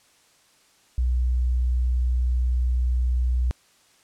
sine tone, 61.74 Hz, B1, in tune, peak -19 dBFS, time 0.98-3.51 s, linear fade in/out 0 ms, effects white hiss -59 dBFS RMS until 4.03 s + low-pass 9000 Hz 12 dB/octave

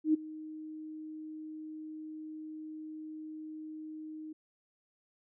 sine tone with ADSR envelope, 311.1 Hz, D#4, in tune, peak -21 dBFS, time 0.04-4.33 s, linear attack 100 ms, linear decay 13 ms, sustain -20 dB, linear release 8 ms, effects none

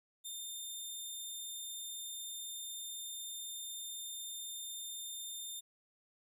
15% pulse tone, 3614 Hz, A7, 46 cents sharp, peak -35 dBFS, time 0.24-5.61 s, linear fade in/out 20 ms, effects none

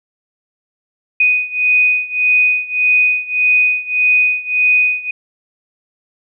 sine beating tone pair, 2489 / 2490.7 Hz, D#7 / D#7, 0 / +1 cents, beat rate 1.7 Hz, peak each -13 / -15 dBFS, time 1.2-5.11 s, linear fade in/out 5 ms, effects none

